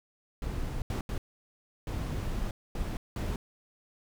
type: noise bursts at uneven times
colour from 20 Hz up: brown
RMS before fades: -33 dBFS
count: 6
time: 0.42-0.82 / 0.9-1.01 / 1.09-1.18 / 1.87-2.51 / 2.75-2.97 / 3.16-3.36 s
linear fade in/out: 2 ms
effects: none